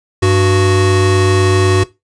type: tone pair together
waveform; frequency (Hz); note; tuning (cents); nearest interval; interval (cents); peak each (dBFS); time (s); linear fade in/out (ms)
square; 98 / 370; G2 / F#4; 0 / 0; octave + major seventh; 2300; -12; 0.22-1.84; 10
effects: noise-tail reverb RT60 0.2 s tail -17 dB re dry + resampled to 22050 Hz